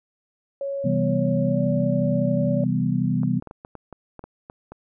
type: tone with pitch glide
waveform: sine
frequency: 554.4 to 573.6 Hz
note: C#5 to D5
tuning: 0 to -41 cents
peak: -25 dBFS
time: 0.61-2.64 s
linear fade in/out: 2 ms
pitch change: +59 cents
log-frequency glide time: 1.47-1.59 s
type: chord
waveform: sine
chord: C major seventh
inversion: none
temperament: equal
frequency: 130.81 / 164.81 / 196 / 246.9 Hz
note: C3 / E3 / G3 / B3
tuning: 0 / 0 / 0 / 0 cents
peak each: -25 dBFS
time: 0.84-3.4 s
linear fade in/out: 10 ms
type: clicks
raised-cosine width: 1 ms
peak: -24 dBFS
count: 11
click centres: 3.233 / 3.424 / 3.473 / 3.511 / 3.649 / 3.753 / 3.927 / 4.193 / 4.24 / 4.499 / 4.72 s
effects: none